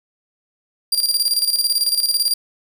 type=tone with tremolo; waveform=sawtooth; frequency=4759 Hz; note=D8; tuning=22 cents sharp; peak=-11 dBFS; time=0.92-2.34 s; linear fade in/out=5 ms; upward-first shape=square; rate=18 Hz; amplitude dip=65%; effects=none